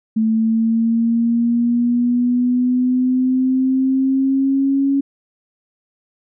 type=linear sweep; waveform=sine; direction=up; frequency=220 to 277.2 Hz; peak=-13 dBFS; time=0.16-5.01 s; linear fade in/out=10 ms; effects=none